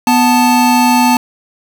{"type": "tone pair together", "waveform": "square", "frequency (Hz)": [246.9, 879.9], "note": ["B3", "A5"], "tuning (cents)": [0, 0], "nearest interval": "octave + minor seventh", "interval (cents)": 2200, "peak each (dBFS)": -11, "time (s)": [0.07, 1.17], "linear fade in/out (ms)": 2, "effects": ["7-bit"]}